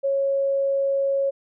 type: tone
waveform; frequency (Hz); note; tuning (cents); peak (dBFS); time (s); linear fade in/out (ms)
sine; 550; C#5; -14; -19; 0.03-1.31; 20
effects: none